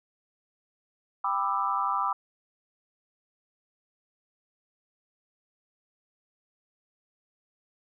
sine chord, E minor seventh, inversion first, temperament just, 791.1 / 988.9 / 1186.7 / 1318.5 Hz, G5 / B5 / D6 / E6, +16 / +2 / +18 / 0 cents, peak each -33 / -30 / -28 / -33 dBFS, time 1.24-2.13 s, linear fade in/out 5 ms, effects none

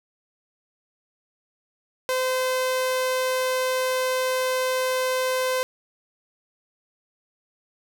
sawtooth tone, 514 Hz, C5, 31 cents flat, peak -18 dBFS, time 2.09-5.63 s, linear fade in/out 0 ms, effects none

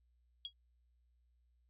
sine tone with exponential decay, 3300 Hz, G#7, 12 cents flat, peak -36 dBFS, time 0.45-0.53 s, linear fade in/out 1 ms, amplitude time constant 16 ms, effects added 60 Hz sine -70 dBFS peak until 1.69 s + resampled to 8000 Hz

